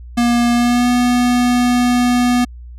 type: tone with pitch glide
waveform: square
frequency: 238.5 to 245.1 Hz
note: A#3 to B3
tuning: +40 to -13 cents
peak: -12 dBFS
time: 0.17-2.45 s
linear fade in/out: 10 ms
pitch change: +47 cents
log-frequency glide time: 0.53-0.88 s
effects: added 60 Hz sine -31 dBFS peak until 2.78 s + low-pass 11000 Hz 12 dB/octave